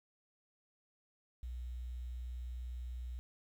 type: tone with quantisation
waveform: sine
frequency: 61.3 Hz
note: B1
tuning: 12 cents flat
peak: -40 dBFS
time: 1.43-3.19 s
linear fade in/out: 0 ms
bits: 11
effects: none